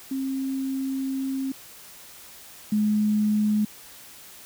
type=tone pair in turn; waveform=sine; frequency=267.4 / 211.3 Hz; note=C4 / G#3; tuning=+38 / +30 cents; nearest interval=major third; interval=408 cents; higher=first; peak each=-25 / -19 dBFS; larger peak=second; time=0.11-1.52 / 2.72-3.65 s; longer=first; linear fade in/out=5 ms; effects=white hiss -46 dBFS RMS until 4.45 s